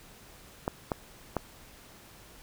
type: clicks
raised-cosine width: 1 ms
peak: -14 dBFS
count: 3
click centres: 0.679 / 0.918 / 1.367 s
effects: pink hiss -53 dBFS RMS until 2.42 s